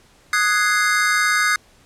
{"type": "chord", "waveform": "square", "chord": "Ab dominant seventh", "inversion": "second", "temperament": "equal", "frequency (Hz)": [1244.5, 1480, 1661.2, 2093], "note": ["Eb6", "Gb6", "Ab6", "C7"], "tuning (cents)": [0, 0, 0, 0], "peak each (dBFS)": -22, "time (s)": [0.33, 1.56], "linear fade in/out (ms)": 2, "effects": ["pink hiss -53 dBFS RMS until 1.85 s", "low-pass 10000 Hz 12 dB/octave"]}